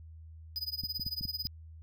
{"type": "tone with tremolo", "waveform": "square", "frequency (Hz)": 4978, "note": "D#8", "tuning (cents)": 0, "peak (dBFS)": -32, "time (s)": [0.56, 1.47], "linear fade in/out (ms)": 0, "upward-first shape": "sine", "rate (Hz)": 18, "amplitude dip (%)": 95}
{"type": "clicks", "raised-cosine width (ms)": 5, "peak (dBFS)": -29, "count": 6, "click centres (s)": [0.837, 0.997, 1.065, 1.211, 1.253, 1.454]}
{"effects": ["added 80 Hz sine -47 dBFS peak until 1.82 s"]}